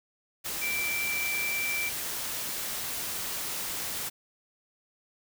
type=tone in noise; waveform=sine; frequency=2340 Hz; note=D7; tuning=7 cents flat; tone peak=-29 dBFS; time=0.61-1.9 s; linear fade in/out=20 ms; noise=white; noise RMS=-34 dBFS; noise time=0.44-4.1 s; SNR=+2 dB; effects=none